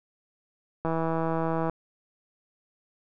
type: click train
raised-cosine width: 1 ms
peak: -15 dBFS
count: 139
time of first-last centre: 0.85-1.697 s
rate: 163 Hz
effects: none